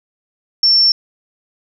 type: tone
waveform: sine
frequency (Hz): 5420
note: E8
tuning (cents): +47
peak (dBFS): -8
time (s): 0.63-0.92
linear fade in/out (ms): 2
effects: none